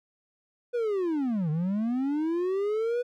triangle linear two-way sweep, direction down then up, 494.8 to 148.4 to 494.8 Hz, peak -23 dBFS, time 0.73-3.03 s, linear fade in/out 20 ms, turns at 1.5 s, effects none

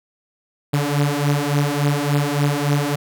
sawtooth beating tone pair, 142.8 / 146.3 Hz, D3 / D3, -48 / -6 cents, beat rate 3.5 Hz, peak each -16 dBFS, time 0.73-2.96 s, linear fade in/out 10 ms, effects none

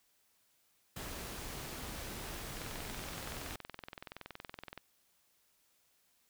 pink noise, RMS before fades -44 dBFS, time 0.96-3.56 s, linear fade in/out 5 ms
click train, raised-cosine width 0.3 ms, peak -28 dBFS, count 48, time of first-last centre 2.57-4.777 s, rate 21.3 Hz
effects white hiss -73 dBFS RMS until 6.29 s

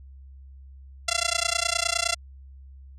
5% pulse tone with amplitude modulation, 683 Hz, F5, 39 cents flat, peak -8 dBFS, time 1.08-2.15 s, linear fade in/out 5 ms, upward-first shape sine, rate 29.7 Hz, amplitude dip 100%, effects added 67 Hz sine -43 dBFS peak until 2.98 s + resampled to 22050 Hz

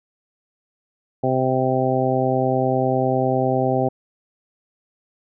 harmonic tone, 130 Hz, C3, 11 cents flat, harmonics 1 / 2 / 3 / 4 / 5 / 6, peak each -24 / -24 / -24 / -24 / -24 / -24 dBFS, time 1.23-3.89 s, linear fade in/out 10 ms, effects none

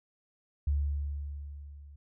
sine tone with level ramp, 71.9 Hz, D2, 36 cents flat, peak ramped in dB -24 to -48 dBFS, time 0.67-1.96 s, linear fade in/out 5 ms, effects none

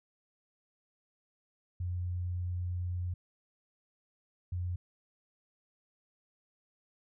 sine tone bursts at uneven times, 89.1 Hz, F2, 35 cents sharp, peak -32 dBFS, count 2, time 1.8-3.14 / 4.52-4.76 s, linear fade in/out 5 ms, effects none

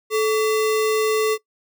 sine tone with sample-and-hold, 434.3 Hz, A4, 23 cents flat, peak -16 dBFS, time 0.1-1.38 s, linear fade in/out 50 ms, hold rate 1575 Hz, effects noise-tail reverb RT60 0.1 s tail -19 dB re dry

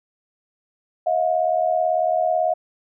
sine tone pair together, 637.9 / 716 Hz, D#5 / F5, +43 / +43 cents, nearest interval major second, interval 200 cents, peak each -20 / -20 dBFS, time 1.06-2.54 s, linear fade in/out 10 ms, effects none

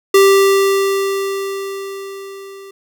square tone with level ramp, 392 Hz, G4, in tune, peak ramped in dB -6 to -34 dBFS, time 0.14-2.71 s, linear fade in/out 5 ms, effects none

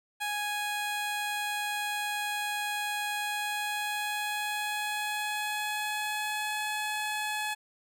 15% pulse tone with pitch glide, 830.6 to 849 Hz, G#5 to G#5, 0 to +38 cents, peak -24 dBFS, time 0.2-7.55 s, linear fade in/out 20 ms, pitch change +38 cents, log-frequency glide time 3.11-6.64 s, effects none

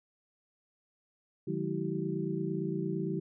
sine tone cluster, 150.7 / 179.3 / 208.1 / 326.3 / 384.5 Hz, D3 / F3 / G#3 / E4 / G4, +45 / +46 / +4 / -18 / -33 cents, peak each -37 / -36 / -40 / -37 / -37 dBFS, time 1.47-3.2 s, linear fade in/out 10 ms, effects none

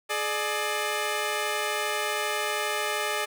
10% pulse tone pair together, 422.6 / 597.6 Hz, G#4 / D5, +30 / +30 cents, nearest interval tritone, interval 600 cents, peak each -21 / -21 dBFS, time 0.09-3.26 s, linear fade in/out 20 ms, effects none

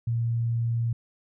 sine tone, 116.54 Hz, A#2, in tune, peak -23 dBFS, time 0.07-0.93 s, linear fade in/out 5 ms, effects none

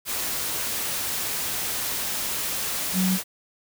sine tone in noise, 186.6 Hz, F#3, 15 cents sharp, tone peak -20 dBFS, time 2.93-3.19 s, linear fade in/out 50 ms, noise white, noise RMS -28 dBFS, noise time 0.05-3.24 s, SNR +5 dB, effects none

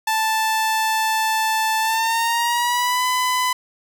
sawtooth tone with pitch glide, 880 to 1005 Hz, A5 to B5, 0 to +30 cents, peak -14 dBFS, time 0.07-3.53 s, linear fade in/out 5 ms, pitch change +230 cents, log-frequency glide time 1.8-3.05 s, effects none

